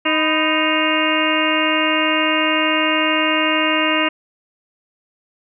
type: harmonic tone with a mistuned harmonic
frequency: 311.1 Hz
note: D#4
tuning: in tune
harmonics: 1 / 2 / 3 / 4 / 5 / 6 / 7 / 8 / 9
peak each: -21 / -23 / -25 / -24 / -27 / -25 / -24 / -25 / -21 dBFS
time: 0.05-4.09 s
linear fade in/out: 10 ms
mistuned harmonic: 3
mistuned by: +110 cents
effects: none